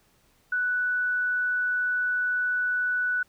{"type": "tone", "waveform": "sine", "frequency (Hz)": 1483, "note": "F#6", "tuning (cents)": 4, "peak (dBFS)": -23, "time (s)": [0.52, 3.23], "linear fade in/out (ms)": 5, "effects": ["pink hiss -64 dBFS RMS until 3.28 s"]}